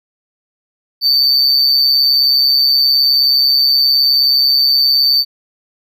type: tone with amplitude modulation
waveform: triangle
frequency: 4564 Hz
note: C#8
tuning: 50 cents sharp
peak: -5 dBFS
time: 1.01-5.25 s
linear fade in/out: 50 ms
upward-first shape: sine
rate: 139 Hz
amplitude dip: 60%
effects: none